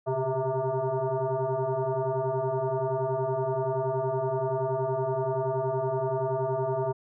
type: tone with frequency modulation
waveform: sine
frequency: 126.2 Hz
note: B2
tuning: 38 cents sharp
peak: -25 dBFS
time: 0.06-6.93 s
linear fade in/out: 20 ms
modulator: 263 Hz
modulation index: 3
effects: none